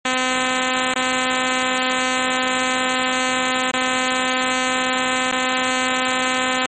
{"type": "tone with dropouts", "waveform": "5% pulse", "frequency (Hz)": 256.4, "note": "C4", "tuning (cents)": -35, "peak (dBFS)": -6, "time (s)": [0.05, 6.66], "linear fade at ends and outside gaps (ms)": 2, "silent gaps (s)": [[0.939, 0.96], [3.713, 3.737], [5.315, 5.323]], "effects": ["MP3 32 kbps"]}